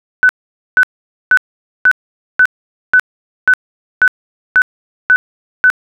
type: tone bursts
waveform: sine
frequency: 1503 Hz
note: F#6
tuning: 27 cents sharp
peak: -4 dBFS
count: 11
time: 0.23-5.701 s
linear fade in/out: 0 ms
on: 61 ms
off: 480 ms
effects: none